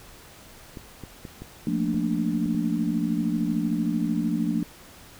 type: clicks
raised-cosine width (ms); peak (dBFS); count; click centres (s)
3; -24; 7; 0.772 / 1.037 / 1.252 / 1.42 / 1.944 / 2.46 / 2.547
type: chord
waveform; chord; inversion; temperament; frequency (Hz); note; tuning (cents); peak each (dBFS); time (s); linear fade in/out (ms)
sine; Bb major seventh; second; equal; 174.61 / 220 / 233.1 / 293.7; F3 / A3 / Bb3 / D4; 0 / 0 / 0 / 0; -28; 1.67-4.63; 2
effects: pink hiss -48 dBFS RMS until 5.19 s